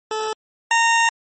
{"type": "tone pair in turn", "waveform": "20% pulse", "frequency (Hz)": [434.9, 921.5], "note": ["A4", "A#5"], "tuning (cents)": [-20, -20], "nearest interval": "octave + minor second", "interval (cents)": 1300, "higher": "second", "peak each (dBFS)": [-17, -9], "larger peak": "second", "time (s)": [[0.11, 0.33], [0.71, 1.09]], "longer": "second", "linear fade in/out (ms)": 2, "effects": ["MP3 32 kbps"]}